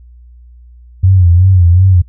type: tone with vibrato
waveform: sine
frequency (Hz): 90.4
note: F#2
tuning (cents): -40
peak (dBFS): -4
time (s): 1.03-2.02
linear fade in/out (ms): 10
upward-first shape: sine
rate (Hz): 2.7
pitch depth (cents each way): 97
effects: noise-tail reverb RT60 0.1 s tail -19 dB re dry + added 60 Hz sine -35 dBFS peak until 2.08 s